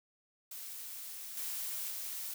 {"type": "noise with level steps", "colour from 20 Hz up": "blue", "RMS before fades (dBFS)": [-45, -39, -41], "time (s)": [0.51, 2.34], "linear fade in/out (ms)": 5, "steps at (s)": [1.37, 1.9], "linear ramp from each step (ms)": 2, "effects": []}